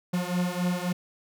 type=beating tone pair; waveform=45% pulse; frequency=176.9 / 180.6 Hz; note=F3 / F#3; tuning=+23 / -42 cents; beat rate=3.7 Hz; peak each=-28 / -29 dBFS; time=0.13-0.93 s; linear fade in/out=10 ms; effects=none